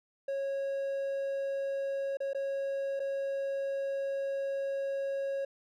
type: tone with dropouts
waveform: triangle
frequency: 549 Hz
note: C#5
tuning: 17 cents flat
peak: -29 dBFS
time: 0.28-5.45 s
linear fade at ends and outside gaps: 5 ms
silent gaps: 2.171-2.203 / 2.333-2.347 / 2.995-3 s
effects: none